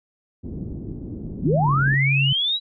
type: low-pass noise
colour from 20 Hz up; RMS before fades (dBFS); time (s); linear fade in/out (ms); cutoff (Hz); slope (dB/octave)
white; -32; 0.43-1.96; 20; 290; 24
type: linear sweep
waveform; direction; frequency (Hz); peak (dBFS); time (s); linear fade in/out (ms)
sine; up; 117.3 to 3951; -19; 1.41-2.6; 50
type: tone with pitch glide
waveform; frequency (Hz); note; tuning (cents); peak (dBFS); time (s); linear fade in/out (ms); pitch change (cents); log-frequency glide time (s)
sine; 155.56 to 137; D#3 to C#3; 0 to -20; -18; 1.45-2.33; 5; -220; 1.6-1.75
effects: none